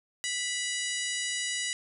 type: harmonic tone with a mistuned harmonic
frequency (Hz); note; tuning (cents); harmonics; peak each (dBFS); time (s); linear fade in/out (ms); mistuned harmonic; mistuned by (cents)
974; B5; -24; 2 / 3 / 4 / 5 / 6 / 7 / 8 / 9 / 10; -35 / -36 / -39 / -41 / -42 / -38 / -40 / -41 / -44; 0.24-1.73; 0; 2; +26
effects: none